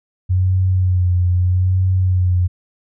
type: tone with vibrato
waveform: sine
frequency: 91.3 Hz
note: F#2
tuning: 23 cents flat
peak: -12 dBFS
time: 0.29-2.48 s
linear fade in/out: 20 ms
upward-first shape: sine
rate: 0.79 Hz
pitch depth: 38 cents each way
effects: none